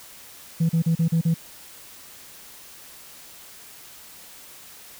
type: tone bursts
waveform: sine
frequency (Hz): 164.81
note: E3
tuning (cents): 0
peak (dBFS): -15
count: 6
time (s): 0.6-1.343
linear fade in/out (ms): 10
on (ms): 93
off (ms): 37
effects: tanh soft clip ceiling -15 dBFS + white hiss -45 dBFS RMS until 4.99 s